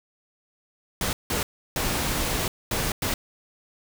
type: noise bursts at uneven times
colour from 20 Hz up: pink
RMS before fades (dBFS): -26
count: 5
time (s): 1.01-1.13 / 1.3-1.43 / 1.76-2.48 / 2.71-2.92 / 3.02-3.14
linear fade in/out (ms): 2
effects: none